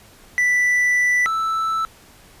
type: tone pair in turn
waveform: triangle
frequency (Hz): 1975.5 / 1318.5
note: B6 / E6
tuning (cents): 0 / 0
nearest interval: perfect fifth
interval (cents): 700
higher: first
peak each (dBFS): -13 / -17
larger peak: first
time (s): 0.38-1.26 / 1.26-1.85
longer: first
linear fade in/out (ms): 0
effects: pink hiss -48 dBFS RMS until 2.4 s + resampled to 32000 Hz